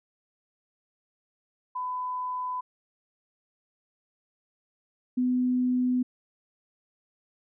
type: tone pair in turn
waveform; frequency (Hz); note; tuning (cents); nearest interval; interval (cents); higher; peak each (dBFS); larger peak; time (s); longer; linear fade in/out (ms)
sine; 1003 / 250.8; B5 / B3; +26 / +27; 2 octaves; 2399; first; -29 / -22; second; 1.75-2.61 / 5.17-6.03; neither; 10
effects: none